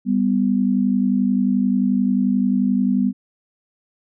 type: tone pair together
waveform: sine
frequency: 197.63 / 249 Hz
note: G3 / B3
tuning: +14 / +14 cents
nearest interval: major third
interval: 400 cents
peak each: -18 / -18 dBFS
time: 0.05-3.13 s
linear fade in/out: 50 ms
effects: none